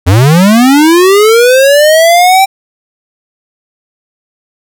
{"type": "linear sweep", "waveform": "square", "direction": "up", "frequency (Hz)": [82.41, 784], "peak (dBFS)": -3, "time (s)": [0.06, 2.46], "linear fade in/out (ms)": 20, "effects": []}